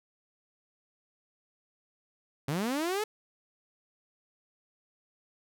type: linear sweep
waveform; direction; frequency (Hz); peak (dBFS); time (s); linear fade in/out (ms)
sawtooth; up; 130 to 440; -25; 2.48-3.04; 5
effects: none